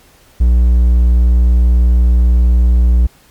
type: tone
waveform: triangle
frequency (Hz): 60.1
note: B1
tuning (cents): -46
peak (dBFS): -4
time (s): 0.4-3.07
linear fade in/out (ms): 10
effects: pink hiss -47 dBFS RMS until 3.3 s + MP3 96 kbps